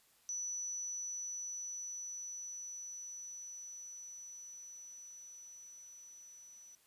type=tone with level ramp; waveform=sine; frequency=5940 Hz; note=F#8; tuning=6 cents sharp; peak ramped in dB=-37 to -54 dBFS; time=0.29-6.75 s; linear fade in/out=0 ms; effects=white hiss -69 dBFS RMS until 6.86 s + resampled to 32000 Hz